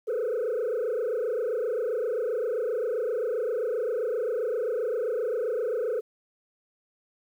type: tone with frequency modulation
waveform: sine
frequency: 466.2 Hz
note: A#4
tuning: in tune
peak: -23 dBFS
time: 0.07-6.01 s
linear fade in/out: 20 ms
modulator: 27.6 Hz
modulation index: 1.8
effects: tanh soft clip ceiling -24 dBFS + 10-bit